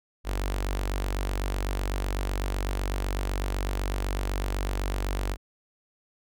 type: tone with notch filter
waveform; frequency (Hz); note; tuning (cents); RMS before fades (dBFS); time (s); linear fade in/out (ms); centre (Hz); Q
sawtooth; 47.96; G1; -37; -29; 0.24-5.37; 50; 150; 0.68
effects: none